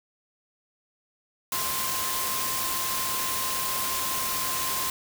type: tone in noise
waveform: sine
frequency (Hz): 1049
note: C6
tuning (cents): +4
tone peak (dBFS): -33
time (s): 1.52-4.9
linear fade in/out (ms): 2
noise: white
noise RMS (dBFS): -29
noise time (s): 1.52-4.9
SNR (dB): -7
effects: none